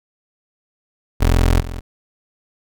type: tone with level steps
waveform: 25% pulse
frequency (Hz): 42.83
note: F1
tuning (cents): -33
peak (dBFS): -8 / -22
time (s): 1.2-1.81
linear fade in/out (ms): 20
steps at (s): 1.6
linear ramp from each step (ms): 2
effects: none